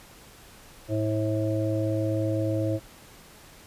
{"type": "harmonic tone", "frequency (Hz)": 108, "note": "A2", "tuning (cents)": -32, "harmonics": [1, 3, 5, 6], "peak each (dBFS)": [-27, -28, -30, -35], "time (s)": [0.88, 2.8], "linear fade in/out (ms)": 50, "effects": ["pink hiss -50 dBFS RMS until 3.66 s", "resampled to 32000 Hz"]}